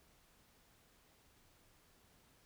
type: silence
effects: pink hiss -69 dBFS RMS until 2.45 s